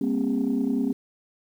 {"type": "tone cluster", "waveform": "sine", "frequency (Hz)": [202.8, 237.5, 267.6, 403.3], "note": ["G#3", "A#3", "C4", "G4"], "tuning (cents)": [-41, 33, 39, 49], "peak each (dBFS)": [-29, -25, -24, -33], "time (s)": [0.01, 0.93], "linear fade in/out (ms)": 5, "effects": ["tanh soft clip ceiling -15 dBFS", "9-bit"]}